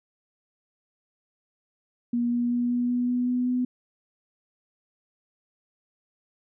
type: tone with pitch steps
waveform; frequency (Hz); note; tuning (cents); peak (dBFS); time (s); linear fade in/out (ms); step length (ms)
sine; 239 / 240.5 / 242.1 / 243.6 / 245.2 / 246.7 / 248.3 / 249.9; A#3 / B3 / B3 / B3 / B3 / B3 / B3 / B3; +43 / -46 / -34 / -24 / -12 / -2 / +9 / +21; -22; 2.13-3.65; 5; 190
effects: none